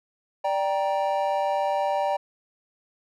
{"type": "chord", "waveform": "triangle", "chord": "G minor", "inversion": "second", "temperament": "just", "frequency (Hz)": [588, 784, 940.8], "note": ["D5", "G5", "Bb5"], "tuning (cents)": [2, 0, 16], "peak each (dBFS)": [-24, -24, -27], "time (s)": [0.44, 2.17], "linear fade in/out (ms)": 10, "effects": []}